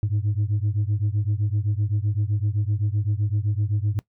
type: beating tone pair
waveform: sine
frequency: 100.7 / 108.5 Hz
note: G2 / A2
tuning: +47 / -24 cents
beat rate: 7.8 Hz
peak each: -21 / -22 dBFS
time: 0.03-3.99 s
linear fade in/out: 0 ms
effects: noise-tail reverb RT60 0.1 s tail -23 dB re dry + tanh soft clip ceiling -17 dBFS